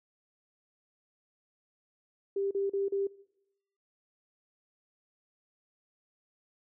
sine tone bursts, 395.3 Hz, G4, 15 cents sharp, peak -28 dBFS, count 4, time 2.36-3.071 s, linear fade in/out 5 ms, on 150 ms, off 37 ms, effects noise-tail reverb RT60 0.8 s tail -20 dB re dry

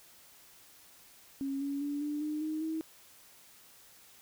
sine tone with pitch steps, 273.8 / 280.8 / 288.1 / 295.5 / 303.1 / 310.9 / 318.9 Hz, C#4 / C#4 / D4 / D4 / D#4 / D#4 / D#4, -21 / +22 / -33 / +11 / -45 / -1 / +43 cents, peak -32 dBFS, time 1.41-2.81 s, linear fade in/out 0 ms, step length 200 ms, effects white hiss -58 dBFS RMS until 4.21 s

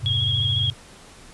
sine chord, F minor, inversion none, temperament just, 87.31 / 104.77 / 130.96 Hz, F2 / Ab2 / C3, 0 / +16 / +2 cents, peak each -31 / -25 / -27 dBFS, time 0-0.74 s, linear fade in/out 50 ms
sine tone with vibrato, 3297 Hz, G#7, 13 cents flat, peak -21 dBFS, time 0.06-0.7 s, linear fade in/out 0 ms, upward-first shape square, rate 14 Hz, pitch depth 22 cents each way
effects pink hiss -46 dBFS RMS until 1.33 s + resampled to 24000 Hz

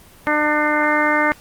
harmonic tone, 300 Hz, D4, 37 cents sharp, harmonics 1 / 2 / 3 / 4 / 5 / 6 / 7, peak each -22 / -22 / -22 / -22 / -22 / -22 / -22 dBFS, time 0.27-1.32 s, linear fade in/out 0 ms, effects pink hiss -46 dBFS RMS until 1.4 s + Opus 24 kbps

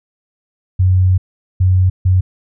sine tone bursts at uneven times, 92.5 Hz, F#2, in tune, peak -8 dBFS, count 3, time 0.79-1.18 / 1.6-1.9 / 2.05-2.21 s, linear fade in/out 10 ms, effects none

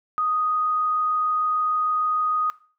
sine tone with frequency modulation, 1244.5 Hz, D#6, in tune, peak -20 dBFS, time 0.18-2.5 s, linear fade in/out 0 ms, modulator 26.6 Hz, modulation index 0.21, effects noise-tail reverb RT60 0.4 s tail -19 dB re dry

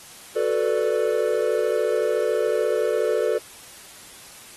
triangle chord, B minor seventh, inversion second, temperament equal, 370 / 440 / 493.9 / 587.3 Hz, F#4 / A4 / B4 / D5, 0 / 0 / 0 / 0 cents, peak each -26 / -21 / -23 / -24 dBFS, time 0.35-3.39 s, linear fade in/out 20 ms, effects white hiss -44 dBFS RMS until 4.56 s + AAC 32 kbps

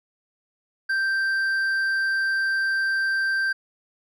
sine tone with hard clipping, 1568 Hz, G6, in tune, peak -22 dBFS, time 0.89-3.53 s, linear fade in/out 10 ms, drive 4 dB, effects none

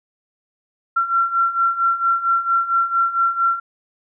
sine beating tone pair, 1360 / 1364.4 Hz, F6 / F6, -46 / -41 cents, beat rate 4.4 Hz, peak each -21 / -17 dBFS, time 0.96-3.6 s, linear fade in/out 10 ms, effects none

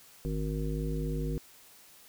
harmonic tone with a mistuned harmonic, 51.91 Hz, G#1, in tune, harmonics 1 / 3 / 5 / 7 / 9, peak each -33 / -34 / -39 / -41 / -41 dBFS, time 0.25-1.38 s, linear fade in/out 0 ms, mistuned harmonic 1, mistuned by +15 cents, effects white hiss -56 dBFS RMS until 2.08 s

